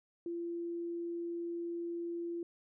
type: tone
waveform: sine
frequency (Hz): 341.5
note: F4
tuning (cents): -39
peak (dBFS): -36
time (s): 0.26-2.43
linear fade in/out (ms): 2
effects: none